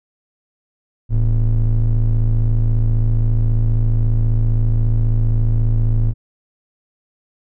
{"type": "ring-modulated tone", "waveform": "triangle", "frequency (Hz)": 69.3, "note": "C#2", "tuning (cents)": 0, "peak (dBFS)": -7, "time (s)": [1.09, 6.14], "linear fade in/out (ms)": 50, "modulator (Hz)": 41.9, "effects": []}